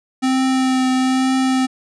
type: tone with vibrato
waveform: square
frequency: 260 Hz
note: C4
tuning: 11 cents flat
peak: -15 dBFS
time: 0.22-1.67 s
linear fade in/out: 20 ms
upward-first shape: triangle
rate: 1.1 Hz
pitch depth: 16 cents each way
effects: resampled to 22050 Hz